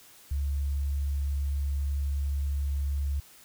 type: tone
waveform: sine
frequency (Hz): 70.4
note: C#2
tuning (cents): +27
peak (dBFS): -26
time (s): 0.31-3.2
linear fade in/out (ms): 5
effects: white hiss -54 dBFS RMS until 3.44 s